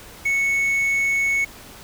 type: tone with quantisation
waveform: triangle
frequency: 2210 Hz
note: C#7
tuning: 6 cents flat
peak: -16 dBFS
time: 0.25-1.45 s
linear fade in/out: 10 ms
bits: 7
effects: pink hiss -42 dBFS RMS until 1.83 s